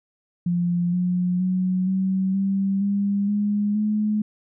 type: tone with pitch steps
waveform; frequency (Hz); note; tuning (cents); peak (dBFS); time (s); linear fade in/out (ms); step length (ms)
sine; 174.61 / 179.52 / 184.57 / 189.75 / 195.09 / 200.6 / 206.2 / 212; F3 / F3 / F#3 / F#3 / G3 / G3 / G#3 / G#3; 0 / +48 / -4 / +44 / -8 / +40 / -12 / +36; -19; 0.46-4.22; 5; 470
effects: none